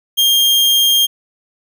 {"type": "tone", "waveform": "40% pulse", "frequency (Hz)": 3212, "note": "G7", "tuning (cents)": 41, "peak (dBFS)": -9, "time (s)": [0.17, 1.07], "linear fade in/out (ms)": 20, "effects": []}